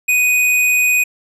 square tone, 2489 Hz, D#7, in tune, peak -12 dBFS, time 0.08-1.04 s, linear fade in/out 10 ms, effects resampled to 32000 Hz

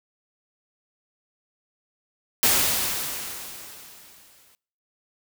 white noise with exponential decay, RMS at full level -18 dBFS, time 2.43-4.55 s, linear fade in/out 0 ms, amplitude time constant 460 ms, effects noise-tail reverb RT60 0.6 s tail -26 dB re dry

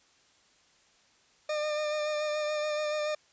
40% pulse tone with vibrato, 604 Hz, D5, 48 cents sharp, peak -28 dBFS, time 1.49-3.15 s, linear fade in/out 5 ms, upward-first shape sine, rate 7 Hz, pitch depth 21 cents each way, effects white hiss -64 dBFS RMS until 3.32 s + resampled to 16000 Hz

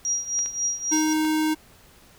sine tone with tremolo, 5720 Hz, F8, 41 cents sharp, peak -20 dBFS, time 0.05-1.13 s, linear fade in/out 0 ms, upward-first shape triangle, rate 3.7 Hz, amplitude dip 85%
clicks, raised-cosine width 0.2 ms, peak -21 dBFS, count 3, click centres 0.39 / 0.46 / 1.25 s
square tone, 311.1 Hz, D#4, in tune, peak -21 dBFS, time 0.91-1.55 s, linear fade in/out 20 ms
effects pink hiss -53 dBFS RMS until 2.18 s

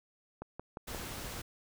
click train, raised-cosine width 1 ms, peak -27 dBFS, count 4, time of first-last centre 0.42-0.947 s, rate 5.69 Hz
pink noise, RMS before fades -42 dBFS, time 0.87-1.42 s, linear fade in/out 10 ms
effects none

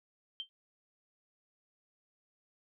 sine tone with exponential decay, 3136 Hz, G7, in tune, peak -33 dBFS, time 0.4-0.49 s, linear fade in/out 0 ms, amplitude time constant 18 ms, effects none

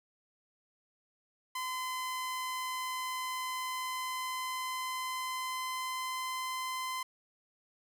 sawtooth tone with pitch glide, 1024 to 1030.5 Hz, C6 to C6, -38 to -27 cents, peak -31 dBFS, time 1.55-7.03 s, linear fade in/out 5 ms, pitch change +11 cents, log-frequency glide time 3.63-6.5 s, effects none

